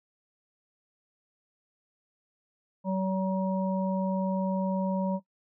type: harmonic tone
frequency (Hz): 189.6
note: F#3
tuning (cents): +43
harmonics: 1 / 3 / 5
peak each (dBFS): -27 / -32 / -34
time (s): 2.84-5.2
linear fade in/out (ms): 50
effects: noise-tail reverb RT60 0.1 s tail -17 dB re dry